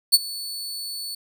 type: tone with ADSR envelope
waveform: sawtooth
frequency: 4452 Hz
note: C#8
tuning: 7 cents sharp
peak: -6 dBFS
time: 0.12-1.15 s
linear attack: 23 ms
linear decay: 32 ms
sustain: -21 dB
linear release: 5 ms
effects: none